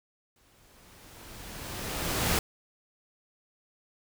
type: noise with exponential growth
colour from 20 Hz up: pink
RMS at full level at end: -25 dBFS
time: 0.36-2.39 s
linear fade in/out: 2 ms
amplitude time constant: 440 ms
effects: none